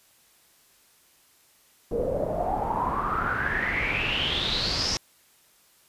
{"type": "noise with low-pass filter sweep", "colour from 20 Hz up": "pink", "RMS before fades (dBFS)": -27, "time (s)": [1.91, 4.97], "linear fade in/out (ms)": 0, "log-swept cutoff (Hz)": [460, 5600], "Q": 9.9, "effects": ["white hiss -60 dBFS RMS until 5.88 s", "resampled to 32000 Hz"]}